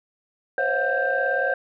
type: tone cluster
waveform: sine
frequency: 508 / 546 / 662 / 725 / 1576 Hz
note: B4 / C#5 / E5 / F#5 / G6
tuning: +49 / -26 / +7 / -35 / +9 cents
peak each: -28 / -25 / -31 / -28 / -23 dBFS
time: 0.58-1.54 s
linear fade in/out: 2 ms
effects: tanh soft clip ceiling -11 dBFS